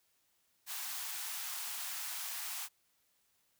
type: high-pass noise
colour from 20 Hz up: white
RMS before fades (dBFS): -41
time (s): 0.66-2.69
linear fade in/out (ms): 50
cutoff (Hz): 720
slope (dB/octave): 48
effects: white hiss -75 dBFS RMS until 3.59 s